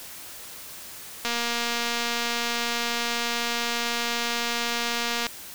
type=click train; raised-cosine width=0.2 ms; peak=-10 dBFS; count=949; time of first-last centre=1.25-5.267 s; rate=236 Hz; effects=white hiss -41 dBFS RMS until 5.54 s